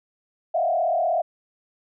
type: tone with frequency modulation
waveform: sine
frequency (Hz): 684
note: F5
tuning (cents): -36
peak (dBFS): -19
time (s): 0.54-1.22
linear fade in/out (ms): 10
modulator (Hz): 36.4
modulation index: 1.5
effects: none